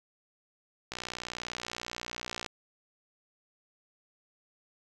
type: click train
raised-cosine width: 0.2 ms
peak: -19 dBFS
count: 94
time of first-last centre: 0.92-2.462 s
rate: 60.3 Hz
effects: none